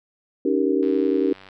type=chord; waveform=sine; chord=Eb dominant seventh; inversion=third; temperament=just; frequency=280 / 311.1 / 388.9 / 466.7 Hz; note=Db4 / Eb4 / G4 / Bb4; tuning=+18 / 0 / -14 / +2 cents; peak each=-22 / -24 / -22 / -25 dBFS; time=0.45-1.33 s; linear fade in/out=5 ms
type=click train; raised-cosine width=0.3 ms; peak=-28 dBFS; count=64; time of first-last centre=0.83-1.488 s; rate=95.8 Hz
effects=none